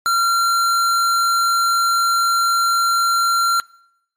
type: tone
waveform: square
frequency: 1372 Hz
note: F6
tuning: 31 cents flat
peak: -15 dBFS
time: 0.06-3.6 s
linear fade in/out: 0 ms
effects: noise-tail reverb RT60 0.8 s tail -24 dB re dry + MP3 64 kbps